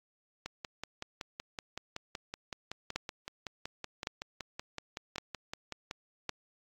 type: two click trains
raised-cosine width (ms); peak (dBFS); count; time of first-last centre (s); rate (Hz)
0.2; -21 / -16; 30 / 4; 0.46-5.911 / 2.96-6.293; 5.32 / 0.9
effects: AAC 48 kbps